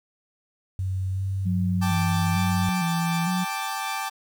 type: tone with pitch glide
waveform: sine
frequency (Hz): 94.3 to 96.39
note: F#2 to G2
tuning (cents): +33 to -29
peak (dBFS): -24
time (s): 0.79-2.69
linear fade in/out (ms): 0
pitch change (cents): +38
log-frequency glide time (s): 1.12-1.21
type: tone with vibrato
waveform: sine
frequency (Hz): 174.61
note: F3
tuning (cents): 0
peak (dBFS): -23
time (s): 1.45-3.45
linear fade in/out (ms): 20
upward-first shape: square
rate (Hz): 1.1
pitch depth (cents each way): 65
type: chord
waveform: sawtooth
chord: G suspended second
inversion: none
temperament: equal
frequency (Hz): 784 / 880 / 1174.7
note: G5 / A5 / D6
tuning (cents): 0 / 0 / 0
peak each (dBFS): -28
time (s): 1.81-4.1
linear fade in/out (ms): 20
effects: 9-bit